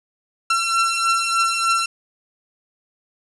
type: beating tone pair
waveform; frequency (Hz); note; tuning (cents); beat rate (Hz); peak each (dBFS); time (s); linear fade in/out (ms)
sawtooth; 1351 / 1354.3; E6 / E6; +42 / +46; 3.3; -19 / -15; 0.5-1.86; 5
effects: resampled to 24000 Hz + 8-bit